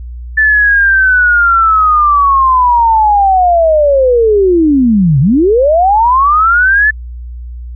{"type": "linear two-way sweep", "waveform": "sine", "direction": "down then up", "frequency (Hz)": [1760, 126.6, 1760], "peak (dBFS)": -5, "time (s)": [0.37, 6.91], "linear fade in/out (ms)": 10, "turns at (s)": 5.2, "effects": ["added 60 Hz sine -22 dBFS peak until 7.75 s"]}